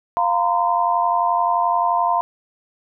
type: chord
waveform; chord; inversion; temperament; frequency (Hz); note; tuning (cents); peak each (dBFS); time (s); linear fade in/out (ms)
sine; F suspended fourth; none; equal with one note detuned; 698.5 / 932.3 / 1023.8; F5 / Bb5 / C6; 0 / 0 / -38; -20; 0.17-2.21; 0
effects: none